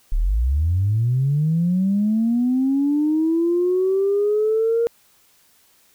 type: linear sweep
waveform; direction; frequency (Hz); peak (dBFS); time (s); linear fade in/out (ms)
sine; up; 32.26 to 470; -15; 0.12-4.87; 0
effects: tanh soft clip ceiling -11 dBFS + white hiss -57 dBFS RMS until 5.94 s